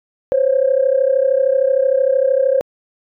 sine tone pair together, 516.9 / 550 Hz, C5 / C#5, -21 / -14 cents, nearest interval minor second, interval 107 cents, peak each -14 dBFS, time 0.32-2.61 s, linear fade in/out 0 ms, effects tanh soft clip ceiling -4 dBFS

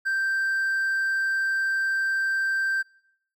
triangle tone with hard clipping, 1568 Hz, G6, in tune, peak -23 dBFS, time 0.05-2.83 s, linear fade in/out 20 ms, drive 5 dB, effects noise-tail reverb RT60 0.8 s tail -26 dB re dry

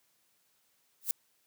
violet noise with exponential growth, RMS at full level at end -25 dBFS, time 1.01-1.11 s, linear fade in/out 2 ms, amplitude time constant 20 ms, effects white hiss -72 dBFS RMS until 1.46 s + high-pass 80 Hz 12 dB/octave

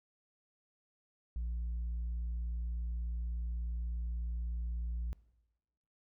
sine tone, 58.27 Hz, A#1, in tune, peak -32 dBFS, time 1.36-5.13 s, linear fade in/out 0 ms, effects noise-tail reverb RT60 1.0 s tail -23 dB re dry + tanh soft clip ceiling -33 dBFS

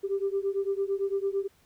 sine beating tone pair, 390.1 / 399 Hz, G4 / G4, -8 / +31 cents, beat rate 8.9 Hz, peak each -28 / -29 dBFS, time 0.03-1.48 s, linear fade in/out 20 ms, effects tanh soft clip ceiling -19 dBFS + pink hiss -64 dBFS RMS until 1.65 s

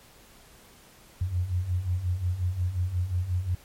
sine beating tone pair, 86.2 / 91.8 Hz, F2 / F#2, -22 / -13 cents, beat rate 5.6 Hz, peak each -31 / -26 dBFS, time 1.21-3.55 s, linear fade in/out 5 ms, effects pink hiss -54 dBFS RMS until 3.64 s + MP3 64 kbps

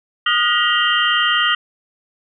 sine tone cluster, 1234 / 1432 / 1908 / 2825 / 3120 Hz, D#6 / F6 / A#6 / F7 / G7, -15 / +43 / +40 / +19 / -9 cents, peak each -20 dBFS, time 0.26-1.55 s, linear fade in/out 5 ms, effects none

